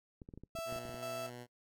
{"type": "clicks", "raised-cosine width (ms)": 3, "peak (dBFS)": -36, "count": 12, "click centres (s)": [0.218, 0.289, 0.338, 0.376, 0.436, 0.552, 0.588, 0.725, 0.761, 0.853, 0.893, 0.944]}
{"type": "tone with tremolo", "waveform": "35% pulse", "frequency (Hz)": 661, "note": "E5", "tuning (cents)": 5, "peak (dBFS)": -37, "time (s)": [0.55, 1.3], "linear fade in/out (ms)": 10, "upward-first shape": "square", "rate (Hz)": 2.1, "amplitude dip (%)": 55}
{"type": "tone with pitch glide", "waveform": "10% pulse", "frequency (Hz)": [120.3, 122.19], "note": ["B2", "B2"], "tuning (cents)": [-45, -18], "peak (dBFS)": -38, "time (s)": [0.65, 1.47], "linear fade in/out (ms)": 50, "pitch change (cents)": 27, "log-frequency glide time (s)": [0.81, 1.01]}
{"effects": ["noise-tail reverb RT60 0.1 s tail -23 dB re dry"]}